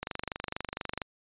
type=click train; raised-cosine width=0.3 ms; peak=-17 dBFS; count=25; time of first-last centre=0.03-1.018 s; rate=24.3 Hz; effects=resampled to 8000 Hz